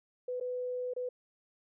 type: tone with dropouts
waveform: sine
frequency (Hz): 498.7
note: B4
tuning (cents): +17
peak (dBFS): -33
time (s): 0.28-1.09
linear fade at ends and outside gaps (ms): 5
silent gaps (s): 0.4-0.409 / 0.937-0.963
effects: none